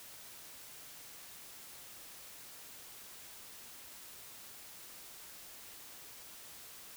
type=silence; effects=white hiss -52 dBFS RMS until 6.96 s